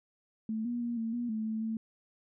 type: tone with pitch steps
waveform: sine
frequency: 220.1 / 240.1 / 237.1 / 225.8 / 240.2 / 218.5 / 219.9 / 222.6 Hz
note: A3 / B3 / A#3 / A3 / B3 / A3 / A3 / A3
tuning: +1 / -49 / +30 / +45 / -48 / -12 / -1 / +20 cents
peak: -31 dBFS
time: 0.49-1.77 s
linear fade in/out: 2 ms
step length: 160 ms
effects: none